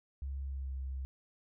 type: tone with pitch glide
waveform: sine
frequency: 68.2 to 66.26 Hz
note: C#2 to C2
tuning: -28 to +22 cents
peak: -36 dBFS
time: 0.22-1.05 s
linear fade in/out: 0 ms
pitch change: -50 cents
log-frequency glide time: 0.44-0.74 s
effects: none